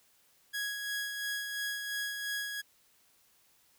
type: tone with tremolo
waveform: sawtooth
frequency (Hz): 1661.2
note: G#6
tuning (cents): 0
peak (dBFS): -29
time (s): 0.53-2.62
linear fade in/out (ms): 20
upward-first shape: sine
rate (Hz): 2.9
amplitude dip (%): 40
effects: white hiss -67 dBFS RMS until 3.78 s